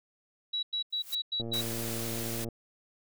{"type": "tone bursts", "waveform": "sine", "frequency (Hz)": 3900, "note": "B7", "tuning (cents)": -23, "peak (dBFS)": -29, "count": 6, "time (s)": [0.53, 1.615], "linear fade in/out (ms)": 10, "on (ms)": 100, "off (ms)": 97}
{"type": "noise with exponential growth", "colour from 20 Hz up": "blue", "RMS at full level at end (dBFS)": -36, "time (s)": [0.9, 1.15], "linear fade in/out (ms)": 5, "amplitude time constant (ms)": 54}
{"type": "click train", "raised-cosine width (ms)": 2, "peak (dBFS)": -26, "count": 126, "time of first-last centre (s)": [1.4, 2.487], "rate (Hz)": 115}
{"type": "noise", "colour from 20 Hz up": "white", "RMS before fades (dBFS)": -38, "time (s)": [1.53, 2.45], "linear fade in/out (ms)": 10}
{"effects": []}